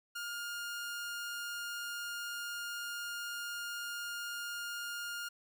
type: tone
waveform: sawtooth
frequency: 1414 Hz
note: F6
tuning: 21 cents sharp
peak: -35 dBFS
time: 0.15-5.29 s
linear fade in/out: 10 ms
effects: none

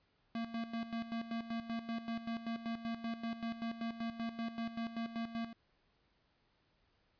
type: tone with tremolo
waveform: square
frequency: 229.6 Hz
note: A#3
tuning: 26 cents flat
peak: -37 dBFS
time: 0.35-5.53 s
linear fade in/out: 2 ms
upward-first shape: square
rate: 5.2 Hz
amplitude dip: 70%
effects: pink hiss -75 dBFS RMS until 7.19 s + resampled to 11025 Hz

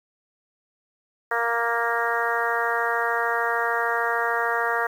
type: harmonic tone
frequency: 233.3 Hz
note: A#3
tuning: 2 cents sharp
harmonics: 2 / 3 / 4 / 5 / 6 / 7 / 8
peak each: -29 / -29 / -29 / -29 / -29 / -29 / -29 dBFS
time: 1.31-4.87 s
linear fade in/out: 5 ms
effects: 8-bit

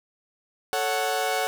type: chord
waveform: sawtooth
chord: F# minor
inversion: first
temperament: equal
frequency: 440 / 554.4 / 740 Hz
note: A4 / C#5 / F#5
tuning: 0 / 0 / 0 cents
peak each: -26 / -26 / -22 dBFS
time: 0.73-1.47 s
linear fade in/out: 0 ms
effects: none

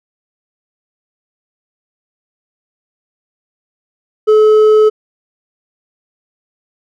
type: tone with hard clipping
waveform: sine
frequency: 430 Hz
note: A4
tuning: 40 cents flat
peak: -6 dBFS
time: 4.27-4.9 s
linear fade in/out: 20 ms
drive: 4 dB
effects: none

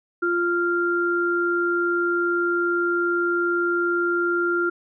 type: tone pair together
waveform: sine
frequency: 347.5 / 1390 Hz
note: F4 / F6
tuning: -9 / -9 cents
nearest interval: 2 octaves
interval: 2400 cents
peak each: -22 / -22 dBFS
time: 0.22-4.7 s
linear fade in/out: 10 ms
effects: none

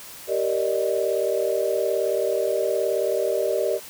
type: chord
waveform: sine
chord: Eb major seventh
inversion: first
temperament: just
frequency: 388.9 / 466.7 / 583.4 / 622.3 Hz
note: G4 / Bb4 / D5 / Eb5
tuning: -14 / +2 / -12 / 0 cents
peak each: -26 dBFS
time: 0.27-3.8 s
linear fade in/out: 50 ms
effects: white hiss -41 dBFS RMS until 3.89 s

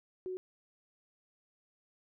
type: tone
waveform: sine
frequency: 370 Hz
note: F#4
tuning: in tune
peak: -36 dBFS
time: 0.26-0.37 s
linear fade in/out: 0 ms
effects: none

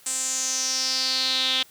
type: tone with band-pass filter sweep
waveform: sawtooth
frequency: 260 Hz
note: C4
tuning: 11 cents flat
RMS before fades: -25 dBFS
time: 0.06-1.63 s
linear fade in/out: 5 ms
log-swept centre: 8100 to 3400 Hz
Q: 5.7
effects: white hiss -53 dBFS RMS until 1.7 s

